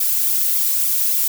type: noise with flanger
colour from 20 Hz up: violet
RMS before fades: -18 dBFS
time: 0-1.28 s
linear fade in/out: 5 ms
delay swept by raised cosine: 0.84 to 3.24 ms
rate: 3.5 Hz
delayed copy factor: +0.9
effects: none